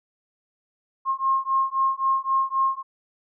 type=beating tone pair; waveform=sine; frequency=1069 / 1072.8 Hz; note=C6 / C6; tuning=+37 / +43 cents; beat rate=3.8 Hz; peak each=-23 / -23 dBFS; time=1.05-2.83 s; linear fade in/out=50 ms; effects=none